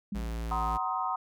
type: tone with exponential decay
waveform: sine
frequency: 201.9 Hz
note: G#3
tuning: 49 cents flat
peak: -30 dBFS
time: 0.12-0.42 s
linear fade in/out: 5 ms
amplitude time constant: 65 ms
type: tone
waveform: square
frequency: 56.6 Hz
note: A1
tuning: 50 cents sharp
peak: -33 dBFS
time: 0.14-0.78 s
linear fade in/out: 20 ms
type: chord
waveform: sine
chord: C half-diminished seventh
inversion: second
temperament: just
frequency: 753.5 / 941.9 / 1046.5 / 1255.8 Hz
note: Gb5 / Bb5 / C6 / Eb6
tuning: +31 / +18 / 0 / +16 cents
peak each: -34 dBFS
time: 0.51-1.16 s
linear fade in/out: 5 ms
effects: none